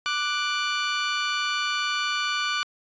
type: tone pair together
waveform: 20% pulse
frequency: 1177.9 / 1480 Hz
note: D6 / F#6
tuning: +5 / 0 cents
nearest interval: major third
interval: 395 cents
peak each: -22 dBFS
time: 0.06-2.63 s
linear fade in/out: 0 ms
effects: resampled to 16000 Hz